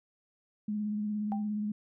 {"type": "tone with vibrato", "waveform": "sine", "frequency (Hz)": 210, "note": "G#3", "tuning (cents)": 19, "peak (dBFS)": -30, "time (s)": [0.68, 1.72], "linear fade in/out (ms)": 5, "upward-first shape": "triangle", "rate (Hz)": 17, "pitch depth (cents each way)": 31}
{"type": "tone with exponential decay", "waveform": "sine", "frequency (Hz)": 788, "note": "G5", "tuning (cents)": 9, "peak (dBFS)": -31, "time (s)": [1.32, 1.49], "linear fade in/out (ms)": 0, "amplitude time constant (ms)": 36}
{"effects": []}